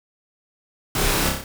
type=noise with echo; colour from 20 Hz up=pink; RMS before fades=-23 dBFS; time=0.95-1.29 s; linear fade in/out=2 ms; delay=30 ms; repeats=5; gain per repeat=-3 dB; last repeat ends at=1.44 s; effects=none